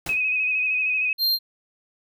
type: noise with exponential decay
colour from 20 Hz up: pink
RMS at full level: -28 dBFS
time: 0.06-0.23 s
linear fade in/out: 5 ms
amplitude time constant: 36 ms
type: tone with vibrato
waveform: sine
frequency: 2525 Hz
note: D#7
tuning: 25 cents sharp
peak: -20 dBFS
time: 0.09-1.13 s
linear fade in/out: 2 ms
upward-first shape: square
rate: 13 Hz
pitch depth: 25 cents each way
type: tone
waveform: square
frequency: 4186 Hz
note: C8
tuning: in tune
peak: -19 dBFS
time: 1.18-1.39 s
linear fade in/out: 50 ms
effects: none